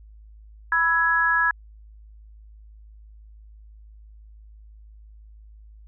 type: chord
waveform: sine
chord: E major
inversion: second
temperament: equal with one note detuned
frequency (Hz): 987.8 / 1318.5 / 1671.8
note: B5 / E6 / G#6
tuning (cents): 0 / 0 / +11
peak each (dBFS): -25 / -25 / -19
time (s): 0.72-1.51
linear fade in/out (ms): 2
effects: added 53 Hz sine -44 dBFS peak until 5.87 s